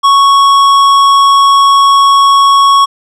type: tone with tanh clipping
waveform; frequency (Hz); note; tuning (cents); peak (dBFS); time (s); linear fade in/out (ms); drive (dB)
sine; 1108.7; C#6; 0; -5; 0.03-2.86; 20; 13
effects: none